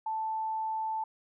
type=tone; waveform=sine; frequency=880 Hz; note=A5; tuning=in tune; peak=-30 dBFS; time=0.06-1.04 s; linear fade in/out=5 ms; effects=none